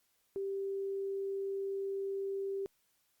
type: tone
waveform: sine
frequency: 392 Hz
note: G4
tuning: in tune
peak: -34 dBFS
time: 0.36-2.66 s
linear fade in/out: 0 ms
effects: white hiss -75 dBFS RMS until 3.2 s + Opus 48 kbps